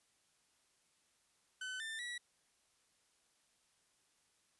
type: tone with pitch steps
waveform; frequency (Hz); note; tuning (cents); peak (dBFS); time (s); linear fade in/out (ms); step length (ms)
30% pulse; 1514 / 1787 / 1937; F#6 / A6 / B6; +39 / +26 / -34; -39; 1.61-2.18; 5; 190
effects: white hiss -75 dBFS RMS until 4.59 s + resampled to 24000 Hz